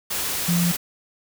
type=tone in noise; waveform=sine; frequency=173 Hz; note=F3; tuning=16 cents flat; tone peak=-18 dBFS; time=0.48-0.72 s; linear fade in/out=10 ms; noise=white; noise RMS=-26 dBFS; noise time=0.1-0.77 s; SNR=+5 dB; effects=none